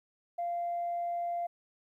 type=tone; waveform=sine; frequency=693 Hz; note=F5; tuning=14 cents flat; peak=-30 dBFS; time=0.38-1.47 s; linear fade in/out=10 ms; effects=tanh soft clip ceiling -27 dBFS + 12-bit